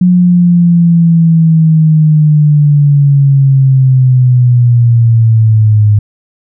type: linear sweep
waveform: sine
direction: down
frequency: 181 to 103.83 Hz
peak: -3 dBFS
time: 0.01-5.99 s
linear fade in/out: 5 ms
effects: none